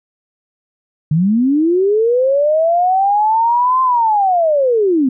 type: linear two-way sweep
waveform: sine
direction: up then down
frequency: 145.4 to 1046.5 to 246.2 Hz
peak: -10 dBFS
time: 1.11-5.09 s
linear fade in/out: 5 ms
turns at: 3.82 s
effects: none